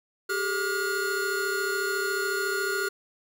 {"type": "tone cluster", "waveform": "square", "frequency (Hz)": [391.2, 425.2, 1428], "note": ["G4", "G#4", "F6"], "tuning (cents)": [-4, 41, 38], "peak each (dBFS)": [-31, -36, -29], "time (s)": [0.29, 2.89], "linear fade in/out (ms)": 10, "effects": []}